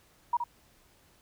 sine tone with echo, 954 Hz, A#5, 40 cents sharp, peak -23 dBFS, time 0.33-0.37 s, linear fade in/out 5 ms, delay 70 ms, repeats 1, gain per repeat -6 dB, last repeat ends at 0.44 s, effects pink hiss -63 dBFS RMS until 1.21 s

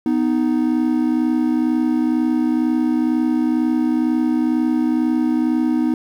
triangle tone pair together, 249.3 / 311.4 Hz, B3 / D#4, +16 / +2 cents, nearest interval major third, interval 386 cents, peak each -16 dBFS, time 0.06-5.94 s, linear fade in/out 2 ms, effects 8-bit

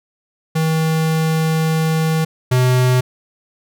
square tone pair in turn, 159.7 / 126.75 Hz, D#3 / B2, +45 / +45 cents, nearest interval major third, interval 400 cents, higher first, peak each -15 / -12 dBFS, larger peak second, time 0.55-2.25 / 2.51-3.01 s, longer first, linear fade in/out 10 ms, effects none

